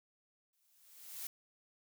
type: noise with exponential growth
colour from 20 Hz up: blue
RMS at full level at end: -41 dBFS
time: 0.53-1.27 s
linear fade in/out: 2 ms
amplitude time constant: 160 ms
effects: none